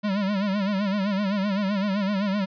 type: tone with vibrato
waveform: square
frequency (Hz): 199.3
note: G3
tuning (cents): +29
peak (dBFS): -23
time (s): 0.03-2.46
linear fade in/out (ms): 20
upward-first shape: sine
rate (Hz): 7.8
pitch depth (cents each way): 98
effects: resampled to 11025 Hz